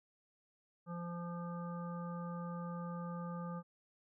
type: harmonic tone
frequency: 172.8 Hz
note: F3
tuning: 18 cents flat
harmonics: 1 / 3 / 5 / 7 / 9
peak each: -41 / -49 / -53 / -49 / -62 dBFS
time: 0.86-3.63 s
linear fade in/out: 50 ms
effects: none